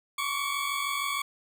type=tone pair together; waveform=20% pulse; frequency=1100 / 1146.4 Hz; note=C#6 / D6; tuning=-14 / -42 cents; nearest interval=minor second; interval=72 cents; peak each=-27 / -26 dBFS; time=0.18-1.22 s; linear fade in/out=5 ms; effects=none